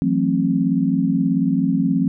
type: chord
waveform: sine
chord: F# half-diminished seventh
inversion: third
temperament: just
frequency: 166.5 / 185 / 222 / 266.4 Hz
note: E3 / F#3 / A3 / C4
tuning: +18 / 0 / +16 / +31 cents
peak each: -22 / -21 / -23 / -19 dBFS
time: 0.02-2.08 s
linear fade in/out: 0 ms
effects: none